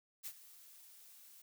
blue noise with ADSR envelope, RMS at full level -43 dBFS, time 0.23-1.42 s, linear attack 32 ms, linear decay 62 ms, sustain -16 dB, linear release 6 ms, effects none

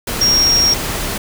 sine tone in noise, 5588 Hz, F8, in tune, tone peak -10 dBFS, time 0.21-0.74 s, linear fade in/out 5 ms, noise pink, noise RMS -21 dBFS, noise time 0.07-1.18 s, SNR +8 dB, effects none

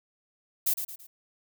violet noise with echo, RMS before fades -25 dBFS, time 0.66-0.74 s, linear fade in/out 10 ms, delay 110 ms, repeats 3, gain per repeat -8 dB, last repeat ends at 1.07 s, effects none

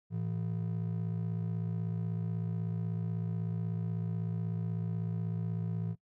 triangle ring-modulated tone, 139.2 Hz, C#3, 8 cents sharp, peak -27 dBFS, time 0.1-5.96 s, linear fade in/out 50 ms, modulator 28.1 Hz, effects noise-tail reverb RT60 0.1 s tail -21 dB re dry

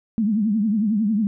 sine tone with vibrato, 213 Hz, G#3, 44 cents sharp, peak -17 dBFS, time 0.18-1.27 s, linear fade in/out 0 ms, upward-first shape triangle, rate 11 Hz, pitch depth 160 cents each way, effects none

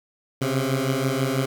15% pulse beating tone pair, 130.4 / 136.5 Hz, C3 / C#3, -5 / -26 cents, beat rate 6.1 Hz, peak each -18 dBFS, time 0.41-1.46 s, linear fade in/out 10 ms, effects 9-bit

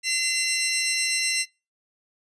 15% pulse tone pair together, 2047 / 2732 Hz, C7 / F7, -38 / -39 cents, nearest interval perfect fourth, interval 499 cents, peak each -18 dBFS, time 0.03-1.46 s, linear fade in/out 50 ms, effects noise-tail reverb RT60 0.3 s tail -25 dB re dry + resampled to 22050 Hz

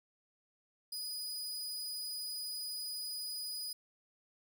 sawtooth tone, 4956 Hz, D#8, 8 cents flat, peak -36 dBFS, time 0.92-3.73 s, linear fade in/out 5 ms, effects none

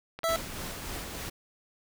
clicks, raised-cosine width 0.3 ms, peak -24 dBFS, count 2, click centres 0.19 / 0.233 s
25% pulse tone, 659.3 Hz, E5, in tune, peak -22 dBFS, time 0.24-0.36 s, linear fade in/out 0 ms
pink noise with tremolo, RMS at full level -37 dBFS, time 0.28-1.3 s, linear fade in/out 10 ms, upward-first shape sine, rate 3.4 Hz, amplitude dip 30%
effects none

